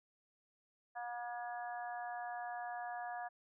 harmonic tone, 240 Hz, B3, 49 cents flat, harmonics 3 / 4 / 5 / 6 / 7, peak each -42 / -50 / -54 / -56 / -49 dBFS, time 0.95-3.29 s, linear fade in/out 20 ms, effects none

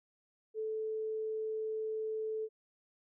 sine tone, 437.1 Hz, A4, 11 cents flat, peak -34 dBFS, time 0.54-2.49 s, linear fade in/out 50 ms, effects none

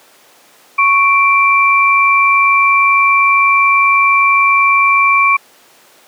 sine tone pair together, 1108.7 / 2349 Hz, C#6 / D7, 0 / 0 cents, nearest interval octave + minor second, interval 1300 cents, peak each -10 dBFS, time 0.78-5.37 s, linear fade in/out 10 ms, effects pink hiss -45 dBFS RMS until 6.07 s + high-pass 400 Hz 12 dB/octave

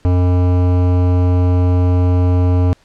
sine tone with hard clipping, 90 Hz, F#2, 47 cents flat, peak -12 dBFS, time 0.05-2.73 s, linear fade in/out 0 ms, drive 16 dB, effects pink hiss -53 dBFS RMS until 2.84 s + low-pass 7000 Hz 12 dB/octave

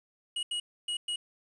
square tone bursts at uneven times, 2900 Hz, F#7, 35 cents flat, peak -31 dBFS, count 4, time 0.36-0.43 / 0.51-0.6 / 0.88-0.97 / 1.08-1.16 s, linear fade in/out 5 ms, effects resampled to 22050 Hz + 10-bit

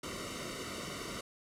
pink noise with comb filter, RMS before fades -41 dBFS, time 0.03-1.21 s, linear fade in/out 5 ms, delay 1.2 ms, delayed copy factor -0.95, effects low-pass 9000 Hz 12 dB/octave

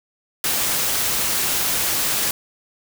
white noise, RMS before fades -21 dBFS, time 0.44-2.31 s, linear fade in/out 2 ms, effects none

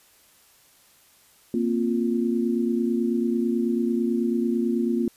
sine chord, Bb suspended second, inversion none, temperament just, 233.1 / 262.2 / 349.6 Hz, Bb3 / C4 / F4, 0 / +4 / +2 cents, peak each -23 / -28 / -26 dBFS, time 1.54-5.08 s, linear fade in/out 2 ms, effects white hiss -57 dBFS RMS until 5.16 s + resampled to 32000 Hz

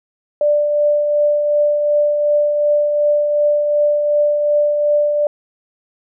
sine tone with tremolo, 590 Hz, D5, 8 cents sharp, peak -10 dBFS, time 0.41-5.27 s, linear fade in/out 2 ms, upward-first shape triangle, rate 2.7 Hz, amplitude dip 40%, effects none

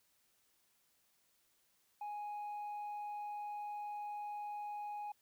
sine tone, 830.6 Hz, G#5, in tune, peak -38 dBFS, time 2.01-5.12 s, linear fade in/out 5 ms, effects tanh soft clip ceiling -40 dBFS + white hiss -75 dBFS RMS until 5.21 s

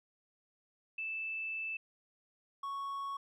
sine / triangle tone pair in turn, 2637 / 1108.7 Hz, E7 / C#6, 0 / 0 cents, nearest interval octave + minor third, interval 1500 cents, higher first, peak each -36 / -35 dBFS, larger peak second, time 0.98-1.77 / 2.63-3.17 s, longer first, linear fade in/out 5 ms, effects none

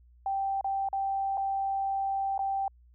sine tone with dropouts, 782 Hz, G5, 4 cents flat, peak -27 dBFS, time 0.26-2.68 s, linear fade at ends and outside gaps 2 ms, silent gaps 0.611-0.644 / 0.888-0.929 / 1.373-1.377 / 2.379-2.391 s, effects added 60 Hz sine -55 dBFS peak until 2.94 s

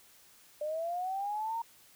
sine linear sweep, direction up, 591 to 932.3 Hz, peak -32 dBFS, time 0.61-1.62 s, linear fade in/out 5 ms, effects white hiss -60 dBFS RMS until 1.95 s

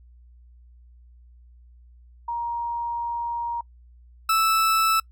sine / 40% pulse tone pair in turn, 942 / 1315 Hz, A#5 / E6, +18 / -5 cents, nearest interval tritone, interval 577 cents, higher second, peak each -25 / -17 dBFS, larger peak second, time 2.28-3.61 / 4.29-5 s, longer first, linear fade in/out 5 ms, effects noise-tail reverb RT60 0.1 s tail -26 dB re dry + added 60 Hz sine -48 dBFS peak until 5.11 s

